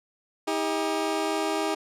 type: tone pair together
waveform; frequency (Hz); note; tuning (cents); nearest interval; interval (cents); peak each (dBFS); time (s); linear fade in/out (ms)
20% pulse; 317.9 / 401.5; D#4 / G4; +37 / +41; major third; 404; -23; 0.47-1.75; 10
effects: low-pass 10000 Hz 12 dB/octave